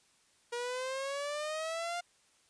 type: exponential sweep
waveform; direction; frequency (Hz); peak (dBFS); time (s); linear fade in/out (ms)
sawtooth; up; 474.5 to 706; -31; 0.52-2.01; 10
effects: white hiss -68 dBFS RMS until 2.49 s + resampled to 22050 Hz